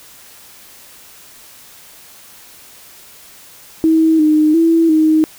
sine tone with pitch steps, 320.8 / 306.8 / 329.7 / 313.3 Hz, E4 / D#4 / E4 / D#4, -47 / -24 / 0 / +12 cents, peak -8 dBFS, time 3.84-5.24 s, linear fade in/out 0 ms, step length 350 ms, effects white hiss -41 dBFS RMS until 5.38 s

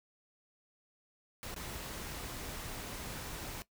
pink noise with dropouts, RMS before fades -43 dBFS, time 1.43-3.62 s, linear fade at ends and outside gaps 0 ms, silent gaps 1.543-1.563 s, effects noise-tail reverb RT60 0.1 s tail -17 dB re dry

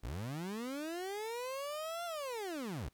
30% pulse linear two-way sweep, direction up then down, 46.6 to 700 to 46.6 Hz, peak -36 dBFS, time 0.03-2.89 s, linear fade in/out 10 ms, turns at 2.05 s, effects pink hiss -74 dBFS RMS until 2.93 s

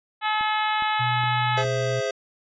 harmonic tone, 429 Hz, A4, 44 cents flat, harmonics 2 / 3 / 4 / 5 / 6 / 7 / 8 / 9, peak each -24 / -28 / -30 / -32 / -34 / -35 / -36 / -37 dBFS, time 0.21-1.65 s, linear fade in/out 50 ms
click train, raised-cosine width 3 ms, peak -30 dBFS, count 4, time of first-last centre 0.41-1.65 s, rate 2.42 Hz
sine tone, 123.47 Hz, B2, in tune, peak -26 dBFS, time 0.99-2.01 s, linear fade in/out 20 ms
square chord, Ab augmented, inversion none, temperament equal, 415.3 / 523.3 / 659.3 Hz, Ab4 / C5 / E5, 0 / 0 / 0 cents, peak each -30 / -28 / -30 dBFS, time 1.57-2.11 s, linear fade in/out 5 ms
effects resampled to 16000 Hz

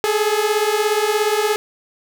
sawtooth beating tone pair, 415.3 / 432.3 Hz, G#4 / A4, 0 / -31 cents, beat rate 17 Hz, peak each -15 dBFS, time 0.04-1.56 s, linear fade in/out 0 ms, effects none

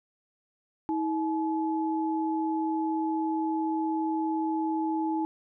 sine tone pair together, 320.4 / 856 Hz, E4 / A5, -49 / -48 cents, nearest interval octave + perfect fourth, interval 1701 cents, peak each -27 / -31 dBFS, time 0.89-5.25 s, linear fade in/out 0 ms, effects none

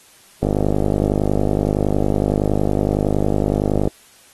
click train, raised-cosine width 2 ms, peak -4 dBFS, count 176, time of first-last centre 0.43-3.875 s, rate 50.8 Hz, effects white hiss -49 dBFS RMS until 4.33 s + AAC 32 kbps

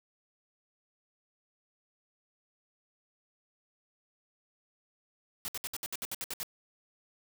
white noise bursts, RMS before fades -37 dBFS, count 11, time 5.45-6.431 s, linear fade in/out 0 ms, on 31 ms, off 64 ms, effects none

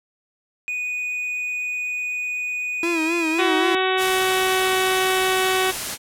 triangle tone, 2477 Hz, D#7, 8 cents flat, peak -22 dBFS, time 0.68-3.41 s, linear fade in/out 0 ms
45% pulse tone with vibrato, 329.6 Hz, E4, in tune, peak -21 dBFS, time 2.83-3.75 s, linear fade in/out 2 ms, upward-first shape sine, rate 3.8 Hz, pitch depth 77 cents each way
harmonic tone, 375.4 Hz, F#4, 25 cents sharp, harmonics 1 / 2 / 3 / 4 / 5 / 6 / 7 / 8 / 9 / 10, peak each -22 / -25 / -27 / -28 / -29 / -30 / -30 / -31 / -32 / -32 dBFS, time 3.38-5.72 s, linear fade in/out 20 ms
white noise, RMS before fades -27 dBFS, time 3.97-5.98 s, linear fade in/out 50 ms
effects low-pass 12000 Hz 12 dB/octave

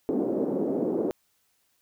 white band-pass noise, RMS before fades -27 dBFS, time 0.09-1.11 s, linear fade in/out 0 ms, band 230 to 440 Hz, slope 24 dB/octave, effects white hiss -70 dBFS RMS until 1.81 s

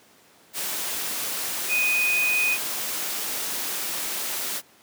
sine tone in noise, 2489 Hz, D#7, in tune, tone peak -20 dBFS, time 1.68-2.58 s, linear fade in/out 50 ms, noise white, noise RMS -29 dBFS, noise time 0.53-4.62 s, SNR +6 dB, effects pink hiss -55 dBFS RMS until 4.82 s + high-pass 200 Hz 12 dB/octave

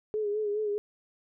sine tone with vibrato, 420 Hz, G#4, 19 cents sharp, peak -27 dBFS, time 0.14-0.78 s, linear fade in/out 0 ms, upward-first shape sine, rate 4.8 Hz, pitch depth 51 cents each way, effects none

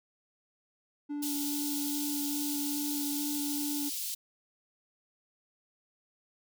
triangle tone with vibrato, 290 Hz, D4, 22 cents flat, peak -31 dBFS, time 1.09-3.9 s, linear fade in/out 20 ms, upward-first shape square, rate 2.4 Hz, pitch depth 9 cents each way
white high-pass noise, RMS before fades -36 dBFS, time 1.22-4.15 s, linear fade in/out 10 ms, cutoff 3200 Hz, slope 24 dB/octave
effects none

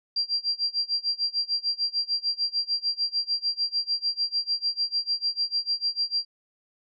sine tone with tremolo, 4743 Hz, D8, 16 cents sharp, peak -21 dBFS, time 0.16-6.25 s, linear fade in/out 5 ms, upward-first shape sine, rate 6.7 Hz, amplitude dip 95%, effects none

